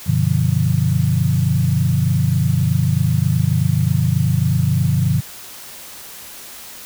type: chord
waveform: sine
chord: G dominant seventh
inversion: none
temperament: equal with one note detuned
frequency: 95.98 / 123.47 / 146.83 / 174.61 Hz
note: G2 / B2 / D3 / F3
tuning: -36 / 0 / 0 / 0 cents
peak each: -20 / -18 / -18 / -21 dBFS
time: 0.06-5.21 s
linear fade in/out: 20 ms
effects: white hiss -36 dBFS RMS until 6.85 s

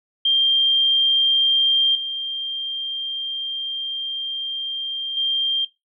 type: tone with level steps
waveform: sine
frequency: 3184 Hz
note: G7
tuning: 26 cents sharp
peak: -14 / -24 / -18 dBFS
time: 0.25-5.65 s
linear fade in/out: 5 ms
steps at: 1.95 / 5.17 s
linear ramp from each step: 2 ms
effects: noise-tail reverb RT60 0.2 s tail -17 dB re dry

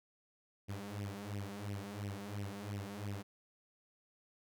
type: tone with flanger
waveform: sawtooth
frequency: 101.2 Hz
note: G#2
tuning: 44 cents flat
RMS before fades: -43 dBFS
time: 0.68-3.23 s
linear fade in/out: 20 ms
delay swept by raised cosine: 0.35 to 5.55 ms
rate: 2.9 Hz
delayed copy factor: +0.8
effects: none

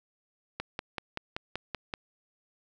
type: click train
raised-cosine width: 0.3 ms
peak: -17 dBFS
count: 8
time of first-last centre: 0.6-1.938 s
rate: 5.23 Hz
effects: none

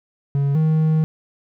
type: tone pair in turn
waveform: triangle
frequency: 140.2 / 157.37 Hz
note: C#3 / D#3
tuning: +20 / +20 cents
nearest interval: major second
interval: 200 cents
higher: second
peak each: -14 / -12 dBFS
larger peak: second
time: 0.35-0.55 / 0.55-1.04 s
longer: second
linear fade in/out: 0 ms
effects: none

